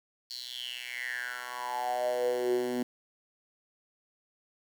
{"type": "tone with high-pass filter sweep", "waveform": "10% pulse", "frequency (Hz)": 123.8, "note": "B2", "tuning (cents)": 5, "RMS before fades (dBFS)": -33, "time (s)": [0.3, 2.83], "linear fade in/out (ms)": 5, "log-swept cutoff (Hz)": [4500, 260], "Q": 7.8, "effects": ["9-bit"]}